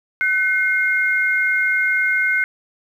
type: tone pair together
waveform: sine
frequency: 1510 / 2134 Hz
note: F#6 / C7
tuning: +35 / +34 cents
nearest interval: tritone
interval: 599 cents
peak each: -18 dBFS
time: 0.21-2.44 s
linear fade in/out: 0 ms
effects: 8-bit